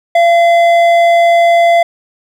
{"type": "tone with hard clipping", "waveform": "triangle", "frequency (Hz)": 683, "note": "F5", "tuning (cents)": -39, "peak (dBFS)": -7, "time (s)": [0.15, 1.83], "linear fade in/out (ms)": 5, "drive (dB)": 12, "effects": []}